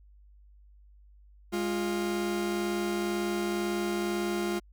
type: tone pair together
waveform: 40% pulse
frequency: 206 / 350 Hz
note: G#3 / F4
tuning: -14 / +4 cents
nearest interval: major sixth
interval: 918 cents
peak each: -32 / -29 dBFS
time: 1.52-4.6 s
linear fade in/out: 20 ms
effects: added 50 Hz sine -53 dBFS peak until 4.72 s